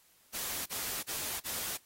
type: noise bursts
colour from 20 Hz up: white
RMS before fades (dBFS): -37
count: 4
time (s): 0.33-1.776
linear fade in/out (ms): 20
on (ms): 330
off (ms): 42
effects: white hiss -65 dBFS RMS until 1.85 s + AAC 48 kbps